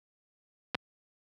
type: clicks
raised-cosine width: 0.3 ms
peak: -14 dBFS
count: 2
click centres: 0.747 / 0.751 s
effects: high-pass 100 Hz 12 dB/octave